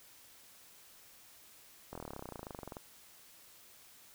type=slowing click train; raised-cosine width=1 ms; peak=-29 dBFS; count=26; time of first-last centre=1.93-2.769 s; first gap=23 ms; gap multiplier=1.03; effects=white hiss -59 dBFS RMS until 4.14 s